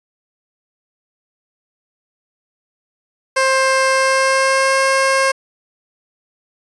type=tone with pitch glide; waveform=15% pulse; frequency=529 to 536.1 Hz; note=C5 to C5; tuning=+19 to +42 cents; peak=-6 dBFS; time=3.36-5.32 s; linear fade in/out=10 ms; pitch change=+23 cents; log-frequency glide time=3.91-4.78 s; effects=resampled to 24000 Hz